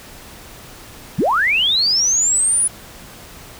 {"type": "linear sweep", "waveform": "sine", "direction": "up", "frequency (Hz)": [98, 10000], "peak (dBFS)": -13, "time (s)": [1.18, 2.68], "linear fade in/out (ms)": 10, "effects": ["pink hiss -39 dBFS RMS until 3.59 s"]}